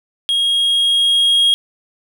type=tone with level ramp; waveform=triangle; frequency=3271 Hz; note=G#7; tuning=27 cents flat; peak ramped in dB=-12 to -8 dBFS; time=0.29-1.54 s; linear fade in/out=0 ms; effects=none